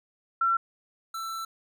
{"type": "tone pair in turn", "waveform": ["sine", "square"], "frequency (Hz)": [1354, 1333.8], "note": ["E6", "E6"], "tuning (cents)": [46, 20], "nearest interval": "unison", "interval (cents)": 26, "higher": "first", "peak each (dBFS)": [-21, -33], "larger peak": "first", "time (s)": [[0.41, 0.57], [1.14, 1.45]], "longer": "second", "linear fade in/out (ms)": 5, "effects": []}